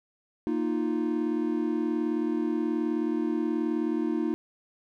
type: chord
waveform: triangle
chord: Bb suspended fourth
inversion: none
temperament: just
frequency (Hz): 233.1 / 310.8 / 349.6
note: Bb3 / Eb4 / F4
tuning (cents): 0 / -2 / +2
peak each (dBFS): -29 / -26 / -29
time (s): 0.47-4.34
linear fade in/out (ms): 0
effects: none